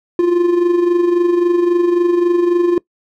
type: tone with amplitude modulation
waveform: triangle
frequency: 349.2 Hz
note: F4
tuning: in tune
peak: -6 dBFS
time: 0.19-2.78 s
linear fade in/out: 2 ms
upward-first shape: sine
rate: 23.7 Hz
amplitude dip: 55%
effects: noise-tail reverb RT60 0.1 s tail -22 dB re dry

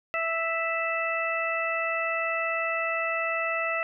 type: harmonic tone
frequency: 659.3 Hz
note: E5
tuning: in tune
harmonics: 1 / 2 / 3 / 4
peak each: -31 / -31 / -31 / -31 dBFS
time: 0.14-3.83 s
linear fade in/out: 0 ms
effects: none

